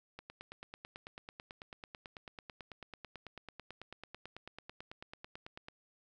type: click train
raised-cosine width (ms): 0.3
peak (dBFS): -30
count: 51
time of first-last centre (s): 0.19-5.685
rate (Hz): 9.1
effects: none